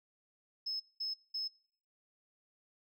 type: tone bursts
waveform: sine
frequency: 5190 Hz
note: E8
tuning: 28 cents flat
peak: -34 dBFS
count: 3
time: 0.66-1.48 s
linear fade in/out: 10 ms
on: 140 ms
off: 200 ms
effects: noise-tail reverb RT60 0.5 s tail -21 dB re dry + tanh soft clip ceiling -30 dBFS